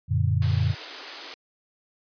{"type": "chord", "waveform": "sine", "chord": "Gb augmented", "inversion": "none", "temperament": "equal", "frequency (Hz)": [92.5, 116.54, 146.83], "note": ["Gb2", "Bb2", "D3"], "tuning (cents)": [0, 0, 0], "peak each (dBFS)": [-23, -24, -26], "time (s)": [0.08, 0.75], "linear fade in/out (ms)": 50}
{"type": "high-pass noise", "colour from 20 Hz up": "white", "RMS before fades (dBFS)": -35, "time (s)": [0.42, 1.34], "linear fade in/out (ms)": 0, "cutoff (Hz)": 260, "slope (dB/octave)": 96}
{"effects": ["resampled to 11025 Hz"]}